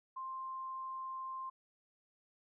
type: tone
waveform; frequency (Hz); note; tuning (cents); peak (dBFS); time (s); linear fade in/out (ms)
sine; 1051; C6; +7; -40; 0.16-1.5; 10
effects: none